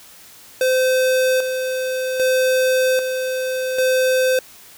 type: tone with tremolo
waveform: square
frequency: 515 Hz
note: C5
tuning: 28 cents flat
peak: -15 dBFS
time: 0.61-4.39 s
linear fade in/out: 2 ms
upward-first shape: square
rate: 0.63 Hz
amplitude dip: 50%
effects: white hiss -44 dBFS RMS until 4.77 s